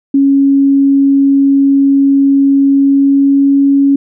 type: tone with pitch glide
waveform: sine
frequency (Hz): 276.2 to 278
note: C#4 to C#4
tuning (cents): -6 to +5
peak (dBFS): -5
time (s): 0.14-3.96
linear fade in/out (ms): 5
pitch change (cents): +11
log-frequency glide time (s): 2.72-3.61
effects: none